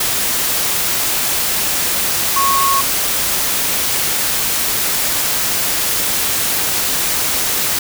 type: tone in noise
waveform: sine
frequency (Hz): 1097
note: C#6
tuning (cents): -18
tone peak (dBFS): -13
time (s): 2.36-2.81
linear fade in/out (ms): 5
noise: white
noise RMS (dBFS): -17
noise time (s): 0-7.79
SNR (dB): +1
effects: none